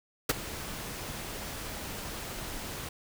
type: noise with ADSR envelope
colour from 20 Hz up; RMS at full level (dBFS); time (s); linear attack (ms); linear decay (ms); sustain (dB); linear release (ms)
pink; -22; 0.29-2.89; 7; 24; -17; 4
effects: none